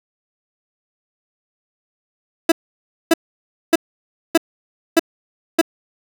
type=tone bursts; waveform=30% pulse; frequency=329.6 Hz; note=E4; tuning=in tune; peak=-6 dBFS; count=6; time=2.49-5.614 s; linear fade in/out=5 ms; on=29 ms; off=590 ms; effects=none